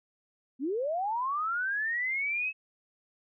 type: linear sweep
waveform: sine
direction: up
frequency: 240 to 2600 Hz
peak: -28 dBFS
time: 0.59-2.53 s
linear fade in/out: 50 ms
effects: none